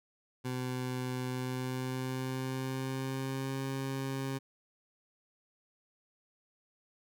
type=tone with pitch glide; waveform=20% pulse; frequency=127.1 to 134.66 Hz; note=C3 to C#3; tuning=-50 to -50 cents; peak=-29 dBFS; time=0.44-4.39 s; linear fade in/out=20 ms; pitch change=+100 cents; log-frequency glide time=1.28-3.61 s; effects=none